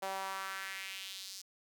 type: tone with high-pass filter sweep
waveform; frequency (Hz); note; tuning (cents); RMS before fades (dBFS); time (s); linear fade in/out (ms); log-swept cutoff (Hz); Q
sawtooth; 192.4; G3; -32; -42; 0.02-1.42; 10; 650 to 5400; 2.3
effects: none